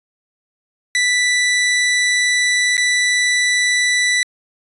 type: tone with dropouts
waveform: sawtooth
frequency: 1975.5 Hz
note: B6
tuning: in tune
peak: -10 dBFS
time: 0.95-4.23 s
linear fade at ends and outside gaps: 1 ms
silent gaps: 2.769-2.778 s
effects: resampled to 24000 Hz